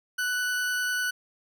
40% pulse tone with vibrato, 1486 Hz, F#6, 7 cents sharp, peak -25 dBFS, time 0.18-1.11 s, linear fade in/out 10 ms, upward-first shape triangle, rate 10 Hz, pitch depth 9 cents each way, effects none

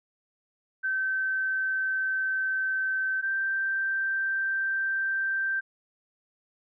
sine tone pair in turn, 1542 / 1567.1 Hz, G6 / G6, -29 / -1 cents, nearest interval unison, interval 28 cents, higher second, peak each -25 dBFS, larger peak neither, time 0.83-3.22 / 3.22-5.61 s, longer neither, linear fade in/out 20 ms, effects none

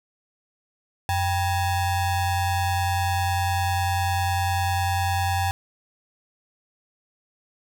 square ring-modulated tone, 440 Hz, A4, in tune, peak -19 dBFS, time 1.09-5.51 s, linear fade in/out 0 ms, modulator 349 Hz, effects none

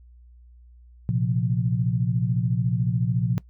sine chord, Bb suspended second, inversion none, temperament equal with one note detuned, 116.88 / 130.81 / 174.61 Hz, Bb2 / C3 / F3, +5 / 0 / 0 cents, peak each -24 / -25 / -26 dBFS, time 1.09-3.38 s, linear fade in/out 0 ms, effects noise-tail reverb RT60 0.1 s tail -20 dB re dry + added 60 Hz sine -47 dBFS peak until 3.49 s

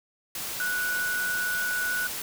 sine tone in noise, 1474 Hz, F#6, 7 cents flat, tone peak -26 dBFS, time 0.6-2.07 s, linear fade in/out 2 ms, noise white, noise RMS -34 dBFS, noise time 0.35-2.22 s, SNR +5 dB, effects none

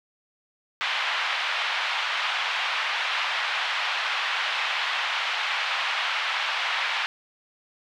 white band-pass noise, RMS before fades -27 dBFS, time 0.81-7.06 s, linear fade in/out 0 ms, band 780 to 3300 Hz, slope 24 dB/octave, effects none

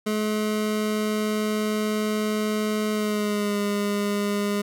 25% pulse tone with pitch glide, 213.4 to 204.4 Hz, G#3 to G#3, +47 to -27 cents, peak -19 dBFS, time 0.06-4.62 s, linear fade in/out 10 ms, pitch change -74 cents, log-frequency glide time 2.92-3.59 s, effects none

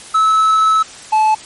triangle tone pair in turn, 1300 / 866.8 Hz, E6 / A5, -24 / -26 cents, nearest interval perfect fifth, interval 702 cents, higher first, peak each -7 dBFS, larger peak neither, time 0.14-0.83 / 1.12-1.35 s, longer first, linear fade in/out 10 ms, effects white hiss -35 dBFS RMS until 1.45 s + MP3 48 kbps

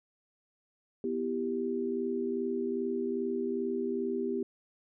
sine chord, E minor, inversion second, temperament equal, 246.9 / 329.6 / 392 Hz, B3 / E4 / G4, 0 / 0 / 0 cents, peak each -34 / -38 / -32 dBFS, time 1.04-4.43 s, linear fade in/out 2 ms, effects none

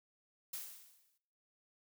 blue noise with exponential decay, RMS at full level -41 dBFS, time 0.53-1.18 s, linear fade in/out 5 ms, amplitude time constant 140 ms, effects noise-tail reverb RT60 0.7 s tail -19 dB re dry

